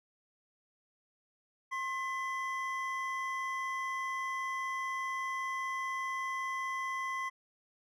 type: tone pair together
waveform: triangle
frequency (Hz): 1066 / 2011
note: C6 / B6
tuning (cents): +32 / +31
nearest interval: major seventh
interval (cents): 1099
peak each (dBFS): -34 / -36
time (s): 1.71-7.3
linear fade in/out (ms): 20
effects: none